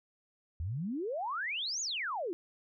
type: exponential two-way sweep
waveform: sine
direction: up then down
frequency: 74.8 to 7010 to 318.5 Hz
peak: -33 dBFS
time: 0.6-2.33 s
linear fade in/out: 0 ms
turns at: 1.81 s
effects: none